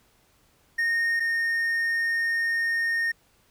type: tone pair in turn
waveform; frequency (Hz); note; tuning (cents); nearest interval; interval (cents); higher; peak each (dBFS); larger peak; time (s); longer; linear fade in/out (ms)
triangle; 1847 / 1839.9; A#6 / A#6; -16 / -23; unison; 7; first; -20 / -21; first; 0.78-1.2 / 1.2-3.12; second; 10
effects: pink hiss -63 dBFS RMS until 3.5 s